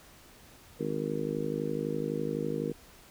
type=harmonic tone; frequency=51.91 Hz; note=G#1; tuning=in tune; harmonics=3 / 4 / 5 / 6 / 7 / 8 / 9; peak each=-37 / -39 / -37 / -38 / -39 / -40 / -35 dBFS; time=0.79-2.73 s; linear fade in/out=20 ms; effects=pink hiss -55 dBFS RMS until 3.1 s